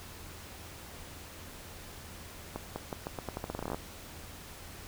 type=accelerating click train; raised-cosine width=1 ms; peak=-21 dBFS; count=18; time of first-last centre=2.56-3.745 s; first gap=200 ms; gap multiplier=0.84; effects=added 84 Hz sine -53 dBFS peak until 4.87 s + pink hiss -48 dBFS RMS until 4.87 s